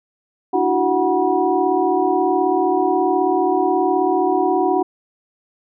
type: tone cluster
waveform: sine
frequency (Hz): 298.4 / 334.5 / 373.2 / 741 / 969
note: D4 / E4 / F#4 / F#5 / B5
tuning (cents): +28 / +25 / +15 / +2 / -33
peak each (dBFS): -23 / -22 / -19 / -19 / -24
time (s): 0.53-4.83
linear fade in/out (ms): 10
effects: none